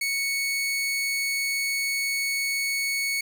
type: tone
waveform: sawtooth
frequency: 2217 Hz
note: C#7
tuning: in tune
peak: -21 dBFS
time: 0.01-3.21 s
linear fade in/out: 5 ms
effects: none